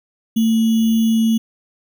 sine tone with sample-and-hold, 224.2 Hz, A3, 33 cents sharp, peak -12 dBFS, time 0.36-1.38 s, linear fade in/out 10 ms, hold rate 3150 Hz, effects none

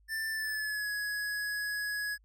square tone with pitch glide, 1775 to 1676.3 Hz, A6 to G#6, +15 to +16 cents, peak -33 dBFS, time 0.08-2.18 s, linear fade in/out 50 ms, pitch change -99 cents, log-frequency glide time 0.3-0.9 s, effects added 51 Hz sine -61 dBFS peak until 2.24 s

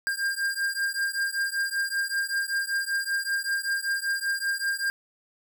square beating tone pair, 1600 / 1605.2 Hz, G6 / G6, +35 / +41 cents, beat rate 5.2 Hz, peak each -29 / -30 dBFS, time 0.07-4.9 s, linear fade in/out 0 ms, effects none

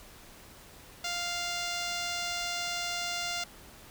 5% pulse tone with notch filter, 698.5 Hz, F5, in tune, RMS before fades -34 dBFS, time 1.04-3.44 s, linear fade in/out 5 ms, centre 10000 Hz, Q 0.96, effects pink hiss -52 dBFS RMS until 3.9 s

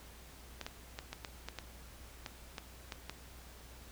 clicks, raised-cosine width 0.2 ms, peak -23 dBFS, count 11, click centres 0.613 / 0.665 / 0.989 / 1.13 / 1.248 / 1.486 / 1.587 / 2.262 / 2.582 / 2.922 / 3.096 s, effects added 60 Hz sine -54 dBFS peak until 3.91 s + pink hiss -56 dBFS RMS until 3.91 s

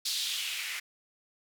blue noise with band-pass filter sweep, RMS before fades -34 dBFS, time 0.05-0.8 s, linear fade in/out 10 ms, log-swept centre 4300 to 2000 Hz, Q 2.7, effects none

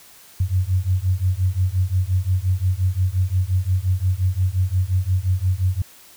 sine beating tone pair, 90 / 95.7 Hz, F#2 / G2, -47 / -41 cents, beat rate 5.7 Hz, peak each -20 dBFS, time 0.4-5.82 s, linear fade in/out 5 ms, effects white hiss -47 dBFS RMS until 6.16 s

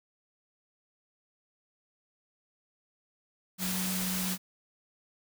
sine tone in noise, 185.4 Hz, F#3, 4 cents sharp, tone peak -33 dBFS, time 3.58-4.38 s, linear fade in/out 50 ms, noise white, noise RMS -34 dBFS, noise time 3.58-4.38 s, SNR -2 dB, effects none

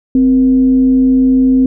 sine tone with frequency modulation, 260 Hz, C4, 11 cents flat, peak -6 dBFS, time 0.15-1.66 s, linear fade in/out 2 ms, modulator 214 Hz, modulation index 0.23, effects none

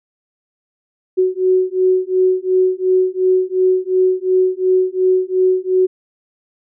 sine beating tone pair, 370 / 372.8 Hz, F#4 / F#4, 0 / +13 cents, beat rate 2.8 Hz, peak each -15 dBFS, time 1.17-5.87 s, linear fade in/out 20 ms, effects none

